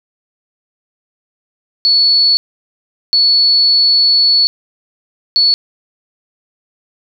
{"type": "tone bursts at uneven times", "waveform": "sine", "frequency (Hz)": 4420, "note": "C#8", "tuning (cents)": -6, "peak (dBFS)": -7, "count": 3, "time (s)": [[1.85, 2.37], [3.13, 4.47], [5.36, 5.54]], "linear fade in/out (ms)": 0, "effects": []}